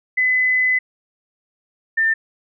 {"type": "tone pair in turn", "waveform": "sine", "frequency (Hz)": [2015, 1795.3], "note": ["B6", "A6"], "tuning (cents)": [34, 34], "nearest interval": "major second", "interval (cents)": 200, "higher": "first", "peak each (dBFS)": -14, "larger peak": "neither", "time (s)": [[0.17, 0.79], [1.97, 2.14]], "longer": "first", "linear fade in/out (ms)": 10, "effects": []}